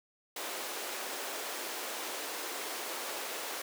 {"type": "high-pass noise", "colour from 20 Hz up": "pink", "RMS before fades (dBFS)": -39, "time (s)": [0.36, 3.62], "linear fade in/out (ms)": 5, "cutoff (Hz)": 360, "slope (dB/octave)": 24, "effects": []}